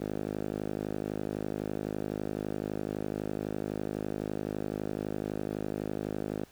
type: tone with band-pass filter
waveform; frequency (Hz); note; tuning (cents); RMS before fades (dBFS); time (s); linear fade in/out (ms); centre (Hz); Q
5% pulse; 51.91; G#1; 0; -35; 0-6.45; 5; 290; 0.77
effects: pink hiss -59 dBFS RMS until 6.51 s